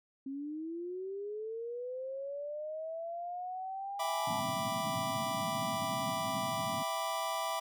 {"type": "linear sweep", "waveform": "sine", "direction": "up", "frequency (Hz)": [265.8, 865], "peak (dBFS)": -37, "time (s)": [0.26, 4.4], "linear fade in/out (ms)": 5}
{"type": "chord", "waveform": "square", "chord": "E minor seventh", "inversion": "none", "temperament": "equal", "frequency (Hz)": [659.3, 784, 987.8, 1174.7], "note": ["E5", "G5", "B5", "D6"], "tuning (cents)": [0, 0, 0, 0], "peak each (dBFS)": [-39, -41, -39, -40], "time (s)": [3.99, 7.6], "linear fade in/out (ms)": 10}
{"type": "band-pass noise", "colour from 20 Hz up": "white", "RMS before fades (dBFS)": -42, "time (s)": [4.27, 6.83], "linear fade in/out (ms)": 5, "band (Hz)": [100, 280], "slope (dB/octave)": 96}
{"effects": []}